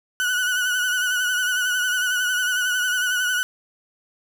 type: tone with vibrato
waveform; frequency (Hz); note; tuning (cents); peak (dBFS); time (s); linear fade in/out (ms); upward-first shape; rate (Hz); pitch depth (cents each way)
35% pulse; 1480; F#6; 0; -18; 0.2-3.43; 0; triangle; 11; 53
effects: none